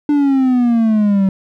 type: exponential sweep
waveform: triangle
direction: down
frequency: 296.6 to 190 Hz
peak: -8 dBFS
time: 0.09-1.29 s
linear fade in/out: 2 ms
effects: none